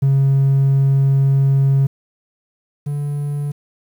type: tone pair in turn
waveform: triangle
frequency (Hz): 136.7 / 144.83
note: C#3 / D3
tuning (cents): -24 / -24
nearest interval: minor second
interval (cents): 100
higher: second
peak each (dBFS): -8 / -17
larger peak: first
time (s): 0.02-1.87 / 2.86-3.52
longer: first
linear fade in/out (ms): 10
effects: tanh soft clip ceiling -6 dBFS + 8-bit

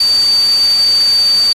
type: tone in noise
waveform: sine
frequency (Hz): 4600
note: D8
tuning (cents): -37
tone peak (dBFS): -8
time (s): 0-1.53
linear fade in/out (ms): 5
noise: white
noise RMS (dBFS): -25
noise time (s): 0-1.53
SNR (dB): +14
effects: AAC 32 kbps

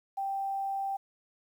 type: tone with quantisation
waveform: sine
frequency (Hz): 784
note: G5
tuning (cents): 0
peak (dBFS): -30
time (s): 0.17-0.97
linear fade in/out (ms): 10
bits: 10
effects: none

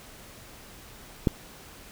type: click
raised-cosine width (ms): 3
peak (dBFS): -7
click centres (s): 1.272
effects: pink hiss -48 dBFS RMS until 1.91 s

